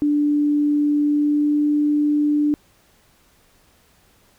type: tone with pitch glide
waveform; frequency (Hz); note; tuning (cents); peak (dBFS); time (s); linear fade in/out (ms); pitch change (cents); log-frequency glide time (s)
sine; 293.7 to 295.7; D4 to D4; 0 to +12; -15; 0.02-2.54; 0; +12; 1.03-1.62
effects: pink hiss -57 dBFS RMS until 4.38 s